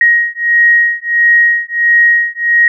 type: beating tone pair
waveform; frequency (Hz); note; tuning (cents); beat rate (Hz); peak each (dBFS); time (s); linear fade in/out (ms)
sine; 1883 / 1884.5; A#6 / A#6; +17 / +18; 1.5; -10; 0.01-2.68; 2
effects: none